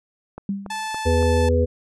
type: click train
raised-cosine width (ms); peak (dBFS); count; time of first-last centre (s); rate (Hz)
1; -20; 4; 0.38-1.227; 3.54
type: tone with exponential decay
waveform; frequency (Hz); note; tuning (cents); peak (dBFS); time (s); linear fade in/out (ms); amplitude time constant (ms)
sine; 198; G3; +18; -19; 0.49-0.88; 2; 84
type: tone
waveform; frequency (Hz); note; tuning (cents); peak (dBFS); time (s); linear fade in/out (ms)
sawtooth; 874; A5; -12; -22; 0.7-1.49; 5
type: harmonic tone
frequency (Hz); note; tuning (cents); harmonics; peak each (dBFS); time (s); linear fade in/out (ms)
82.41; E2; 0; 1 / 3 / 5 / 6; -18 / -25 / -25 / -20; 1.05-1.66; 20
effects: resampled to 24000 Hz